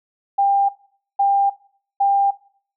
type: tone bursts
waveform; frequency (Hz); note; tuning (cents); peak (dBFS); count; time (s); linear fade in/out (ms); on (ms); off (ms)
sine; 796; G5; +26; -13; 3; 0.38-2.31; 10; 310; 500
effects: noise-tail reverb RT60 0.5 s tail -19 dB re dry